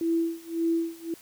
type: tone with tremolo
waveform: sine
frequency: 331.9 Hz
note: E4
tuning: 12 cents sharp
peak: -21 dBFS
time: 0.01-1.14 s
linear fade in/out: 2 ms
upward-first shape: sine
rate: 1.8 Hz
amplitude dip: 95%
effects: white hiss -52 dBFS RMS until 1.21 s